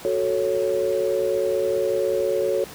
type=chord; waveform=sine; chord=F# minor; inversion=none; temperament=equal; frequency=370 / 440 / 554.4 Hz; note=F#4 / A4 / C#5; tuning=0 / 0 / 0 cents; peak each=-25 / -24 / -23 dBFS; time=0.05-2.64 s; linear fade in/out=0 ms; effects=pink hiss -40 dBFS RMS until 2.74 s + high-pass 80 Hz 12 dB/octave